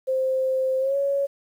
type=tone with pitch glide; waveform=sine; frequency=523.3 to 557.6 Hz; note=C5 to C#5; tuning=0 to +10 cents; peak=-20 dBFS; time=0.07-1.27 s; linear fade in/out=20 ms; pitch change=+110 cents; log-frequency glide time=0.79-0.96 s; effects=9-bit